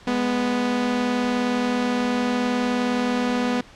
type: tone pair together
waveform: sawtooth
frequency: 207.6 / 246.9 Hz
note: G#3 / B3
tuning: 0 / 0 cents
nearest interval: minor third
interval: 300 cents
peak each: -24 / -17 dBFS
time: 0.07-3.61 s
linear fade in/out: 5 ms
effects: pink hiss -47 dBFS RMS until 3.75 s + low-pass 5000 Hz 12 dB/octave